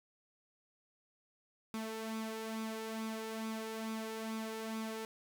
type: tone with flanger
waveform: sawtooth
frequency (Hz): 221.5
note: A3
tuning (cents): +12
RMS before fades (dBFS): -41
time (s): 1.74-5.05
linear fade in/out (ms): 0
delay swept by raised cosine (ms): 0.82 to 2.22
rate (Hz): 2.3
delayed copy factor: +0.55
effects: none